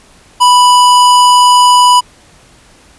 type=tone; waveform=square; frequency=987.8 Hz; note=B5; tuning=in tune; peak=-4 dBFS; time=0.4-2.01 s; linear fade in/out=20 ms; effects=pink hiss -43 dBFS RMS until 2.98 s + resampled to 24000 Hz